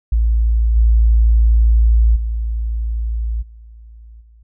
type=tone with level steps; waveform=sine; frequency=56.2 Hz; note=A1; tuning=37 cents sharp; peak=-11 / -8 / -17 / -36 / -43 dBFS; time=0.12-4.43 s; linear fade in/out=5 ms; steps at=0.75 / 2.15 / 3.41 / 4.2 s; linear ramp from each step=20 ms; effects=none